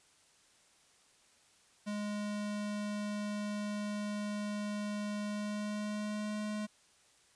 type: tone with pitch glide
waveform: square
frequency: 207.7 to 211.2 Hz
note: G#3 to G#3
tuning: 0 to +29 cents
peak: -36 dBFS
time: 1.86-6.67 s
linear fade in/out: 20 ms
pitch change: +29 cents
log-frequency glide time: 5.23-6.4 s
effects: white hiss -66 dBFS RMS until 7.35 s + resampled to 22050 Hz